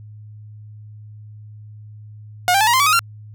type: tone with pitch steps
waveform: sawtooth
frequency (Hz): 720 / 789.7 / 866.2 / 950 / 1042 / 1142.9 / 1253.6 / 1375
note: F#5 / G5 / A5 / A#5 / C6 / D6 / D#6 / F6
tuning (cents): -47 / +13 / -27 / +33 / -7 / -47 / +13 / -27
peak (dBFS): -9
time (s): 2.48-2.992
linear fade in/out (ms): 0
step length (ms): 64
effects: added 106 Hz sine -36 dBFS peak until 3.34 s